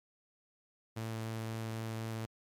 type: tone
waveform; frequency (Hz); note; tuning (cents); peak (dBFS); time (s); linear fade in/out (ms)
sawtooth; 112; A2; +31; -33; 0.96-2.26; 10
effects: MP3 96 kbps